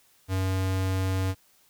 square tone, 94.5 Hz, F#2, 37 cents sharp, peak -25 dBFS, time 0.28-1.35 s, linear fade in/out 50 ms, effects white hiss -62 dBFS RMS until 1.69 s

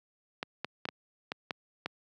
clicks, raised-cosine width 0.3 ms, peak -17 dBFS, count 7, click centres 0.429 / 0.646 / 0.854 / 0.888 / 1.319 / 1.508 / 1.86 s, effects high-pass 150 Hz 12 dB/octave

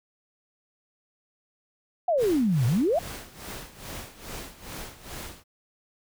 sine exponential two-way sweep, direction down then up, 740 to 112 to 740 Hz, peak -20 dBFS, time 2.08-2.99 s, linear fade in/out 5 ms, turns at 2.66 s
pink noise with tremolo, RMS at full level -37 dBFS, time 2.17-5.44 s, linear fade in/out 50 ms, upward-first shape sine, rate 2.4 Hz, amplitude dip 80%
effects none

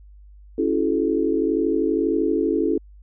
sine chord, F# minor seventh, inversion second, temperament equal with one note detuned, 277.2 / 329.6 / 370 / 431.7 Hz, C#4 / E4 / F#4 / A4, 0 / 0 / 0 / -33 cents, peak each -24 / -22 / -27 / -23 dBFS, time 0.58-2.78 s, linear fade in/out 5 ms, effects added 50 Hz sine -43 dBFS peak until 3.02 s

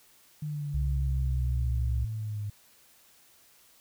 sine exponential sweep, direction down, 151.9 to 102.5 Hz, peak -31 dBFS, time 0.42-2.5 s, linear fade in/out 5 ms
sine tone with pitch glide, 65.5 to 65.92 Hz, C2 to C2, +2 to +14 cents, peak -26 dBFS, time 0.74-2.05 s, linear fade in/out 5 ms, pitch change +12 cents, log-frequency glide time 1.48-1.83 s
effects white hiss -60 dBFS RMS until 3.8 s

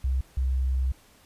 sine tone pair in turn, 65.3 / 65.04 Hz, C2 / C2, -3 / -10 cents, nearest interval unison, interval 7 cents, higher first, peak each -22 dBFS, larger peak neither, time 0.04-0.21 / 0.37-0.92 s, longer second, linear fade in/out 5 ms, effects pink hiss -57 dBFS RMS until 1.25 s + resampled to 32000 Hz

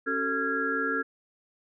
sine tone cluster, 275.8 / 381.7 / 446.6 / 1379 / 1653 Hz, C#4 / G4 / A4 / F6 / G#6, -9 / -46 / +26 / -22 / -9 cents, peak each -33 / -39 / -33 / -30 / -30 dBFS, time 0.06-1.03 s, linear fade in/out 20 ms, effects none

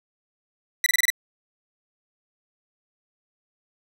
sawtooth tone bursts, 1975.5 Hz, B6, in tune, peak -14 dBFS, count 6, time 0.84-1.102 s, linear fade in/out 2 ms, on 22 ms, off 26 ms, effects none

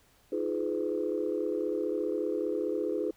sine chord, F half-diminished seventh, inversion third, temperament just, 314.3 / 349.2 / 419.1 / 502.9 Hz, Eb4 / F4 / Ab4 / Cb5, +18 / 0 / +16 / +31 cents, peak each -34 / -34 / -32 / -34 dBFS, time 0.32-3.11 s, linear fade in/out 5 ms, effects tanh soft clip ceiling -19 dBFS + pink hiss -64 dBFS RMS until 3.16 s

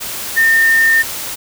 sine tone in noise, 1816 Hz, A#6, 46 cents flat, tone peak -8 dBFS, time 0.36-1.03 s, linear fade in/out 20 ms, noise white, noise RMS -24 dBFS, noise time 0-1.36 s, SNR +13 dB, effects none

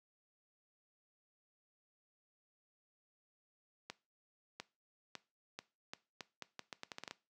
accelerating click train, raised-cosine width 0.2 ms, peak -26 dBFS, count 15, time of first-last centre 3.9-7.11 s, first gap 700 ms, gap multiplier 0.79, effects noise-tail reverb RT60 0.3 s tail -19 dB re dry + high-pass 150 Hz 12 dB/octave

